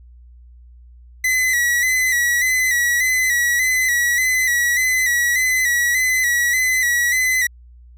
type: tone with vibrato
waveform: 45% pulse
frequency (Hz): 1975.5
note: B6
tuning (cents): 0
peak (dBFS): -15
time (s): 1.24-7.47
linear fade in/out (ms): 5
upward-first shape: square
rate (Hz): 1.7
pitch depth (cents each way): 44
effects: added 60 Hz sine -41 dBFS peak until 7.97 s